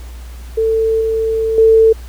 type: tone with level steps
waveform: sine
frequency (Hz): 445.8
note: A4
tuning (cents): +23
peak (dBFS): -11 / -13 / -5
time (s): 0.57-1.93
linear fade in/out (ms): 10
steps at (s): 1.01 / 1.58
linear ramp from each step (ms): 2
effects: added 60 Hz sine -28 dBFS peak until 2.08 s + pink hiss -42 dBFS RMS until 2.08 s